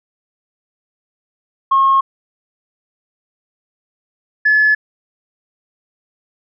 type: tone pair in turn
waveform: sine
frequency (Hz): 1082 / 1717.6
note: C#6 / A6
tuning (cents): -42 / -42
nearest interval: minor sixth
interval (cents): 800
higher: second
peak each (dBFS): -8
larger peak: neither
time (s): 1.71-2.01 / 4.45-4.75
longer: neither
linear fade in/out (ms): 10
effects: tanh soft clip ceiling -4 dBFS